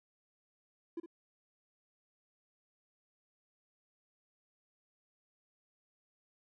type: tone with echo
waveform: triangle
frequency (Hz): 336.9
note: E4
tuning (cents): +38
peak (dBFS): -34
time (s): 0.97-1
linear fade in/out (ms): 5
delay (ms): 61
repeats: 1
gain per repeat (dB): -11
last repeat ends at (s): 1.061
effects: tanh soft clip ceiling -31 dBFS